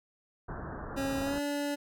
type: low-pass noise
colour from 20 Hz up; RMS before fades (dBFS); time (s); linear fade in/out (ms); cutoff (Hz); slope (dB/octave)
pink; -40; 0.48-1.39; 10; 1700; 96
type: tone with pitch glide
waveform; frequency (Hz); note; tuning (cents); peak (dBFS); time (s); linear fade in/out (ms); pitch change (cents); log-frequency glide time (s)
25% pulse; 272.7 to 288.1; C#4 to D4; -28 to -33; -27; 0.96-1.76; 20; +95; 1.22-1.4
effects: none